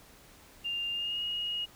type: tone with pitch glide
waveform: sine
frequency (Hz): 2799 to 2876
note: F7 to F#7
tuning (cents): +3 to -50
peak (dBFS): -31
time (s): 0.64-1.66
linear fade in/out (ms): 20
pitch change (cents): +47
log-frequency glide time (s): 0.92-1.22
effects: pink hiss -56 dBFS RMS until 1.75 s